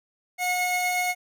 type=tone pair together; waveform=45% pulse; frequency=722.9 / 2177 Hz; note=F#5 / C#7; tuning=-40 / -32 cents; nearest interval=octave + perfect fifth; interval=1908 cents; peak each=-26 dBFS; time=0.38-1.15 s; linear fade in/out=50 ms; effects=none